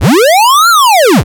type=linear two-way sweep; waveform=square; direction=up then down; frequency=31.59 to 1423 to 31.59 Hz; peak=-4 dBFS; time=0-1.24 s; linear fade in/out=50 ms; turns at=0.69 s; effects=none